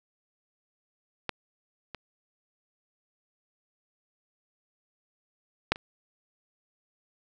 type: clicks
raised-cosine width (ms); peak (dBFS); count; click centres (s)
0.3; -13 / -22 / -6 / -25; 4; 1.293 / 1.947 / 5.72 / 5.759
effects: none